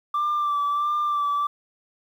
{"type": "tone with vibrato", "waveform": "sine", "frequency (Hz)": 1174.7, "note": "D6", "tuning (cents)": 0, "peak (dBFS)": -19, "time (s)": [0.14, 1.47], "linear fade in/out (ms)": 5, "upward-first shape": "sine", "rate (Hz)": 1.5, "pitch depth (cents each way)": 31, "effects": ["tanh soft clip ceiling -19 dBFS", "9-bit"]}